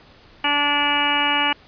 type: harmonic tone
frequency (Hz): 290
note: D4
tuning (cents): -22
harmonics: 1 / 2 / 3 / 4 / 5 / 6 / 7 / 8 / 9 / 10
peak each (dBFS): -29 / -34 / -23 / -27 / -29 / -27 / -33 / -24 / -30 / -22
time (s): 0.44-1.53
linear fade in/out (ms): 5
effects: pink hiss -49 dBFS RMS until 1.67 s + resampled to 11025 Hz